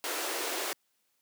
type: high-pass noise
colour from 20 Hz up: pink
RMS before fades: -34 dBFS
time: 0.04-0.73 s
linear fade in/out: 0 ms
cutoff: 320 Hz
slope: 48 dB/octave
effects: white hiss -75 dBFS RMS until 1.21 s + high-pass 150 Hz 12 dB/octave